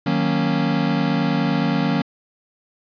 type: chord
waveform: square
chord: D# minor seventh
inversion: none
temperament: equal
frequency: 155.56 / 185 / 233.1 / 277.2 Hz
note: D#3 / F#3 / A#3 / C#4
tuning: 0 / 0 / 0 / 0 cents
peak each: -24 dBFS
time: 0.06-2.02 s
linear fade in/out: 5 ms
effects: resampled to 11025 Hz + 9-bit